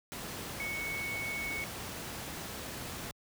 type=tone in noise; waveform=sine; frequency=2217 Hz; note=C#7; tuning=in tune; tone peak=-35 dBFS; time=0.6-1.64 s; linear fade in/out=0 ms; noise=pink; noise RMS=-41 dBFS; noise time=0.12-3.11 s; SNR=+3 dB; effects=high-pass 60 Hz 12 dB/octave